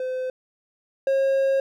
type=tone pair in turn; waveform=triangle; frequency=513 / 540.7 Hz; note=C5 / C#5; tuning=-34 / -43 cents; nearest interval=minor second; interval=91 cents; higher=second; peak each=-23 / -16 dBFS; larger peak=second; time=0-0.3 / 1.07-1.6 s; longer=second; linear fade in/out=2 ms; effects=none